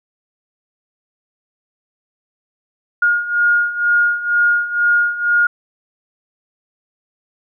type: beating tone pair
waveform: sine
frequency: 1425 / 1427.1 Hz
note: F6 / F6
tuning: +34 / +37 cents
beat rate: 2.1 Hz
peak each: -18 / -14 dBFS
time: 3.02-5.47 s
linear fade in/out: 5 ms
effects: none